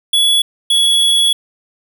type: tone pair in turn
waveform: square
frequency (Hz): 3387 / 3372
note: G#7 / G#7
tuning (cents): +33 / +26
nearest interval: unison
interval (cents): 7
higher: first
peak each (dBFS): -10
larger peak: neither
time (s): 0.13-0.42 / 0.7-1.33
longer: second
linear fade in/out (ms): 5
effects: none